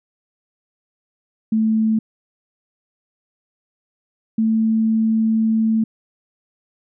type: tone pair in turn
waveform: sine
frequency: 220 / 221.9 Hz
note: A3 / A3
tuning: 0 / +15 cents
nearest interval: unison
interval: 15 cents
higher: second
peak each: -14 dBFS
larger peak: neither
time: 1.52-1.99 / 4.38-5.84 s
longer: second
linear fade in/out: 5 ms
effects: none